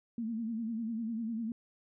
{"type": "tone with vibrato", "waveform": "sine", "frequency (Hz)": 226.3, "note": "A3", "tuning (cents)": 49, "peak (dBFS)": -33, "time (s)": [0.18, 1.52], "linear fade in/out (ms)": 2, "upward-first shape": "sine", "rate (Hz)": 10, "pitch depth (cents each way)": 78, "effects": []}